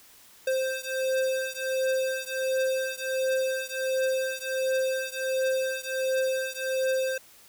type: beating tone pair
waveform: square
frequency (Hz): 523.3 / 524.7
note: C5 / C5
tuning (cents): 0 / +5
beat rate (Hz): 1.4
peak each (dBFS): -29 / -30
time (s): 0.47-7.18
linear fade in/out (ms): 5
effects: white hiss -54 dBFS RMS until 7.48 s